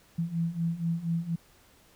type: beating tone pair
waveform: sine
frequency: 164.81 / 169.01 Hz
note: E3 / E3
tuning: 0 / +44 cents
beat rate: 4.2 Hz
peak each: -32 / -29 dBFS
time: 0.18-1.36 s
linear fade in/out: 10 ms
effects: pink hiss -60 dBFS RMS until 1.95 s